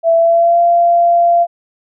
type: tone with pitch glide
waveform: sine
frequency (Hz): 664 to 688.6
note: E5 to F5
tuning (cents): +12 to -25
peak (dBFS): -7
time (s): 0.03-1.47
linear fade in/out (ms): 50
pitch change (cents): +63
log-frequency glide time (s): 0.15-0.6
effects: none